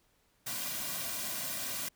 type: noise with comb filter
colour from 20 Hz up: white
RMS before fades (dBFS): -37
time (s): 0.46-1.89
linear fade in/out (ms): 10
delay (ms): 2.3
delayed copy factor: -0.7
effects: pink hiss -71 dBFS RMS until 1.95 s